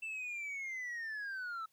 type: linear sweep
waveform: sine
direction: down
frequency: 2674 to 1294 Hz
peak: -36 dBFS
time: 0.02-1.66 s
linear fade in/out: 10 ms
effects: tanh soft clip ceiling -38 dBFS + white hiss -75 dBFS RMS until 1.72 s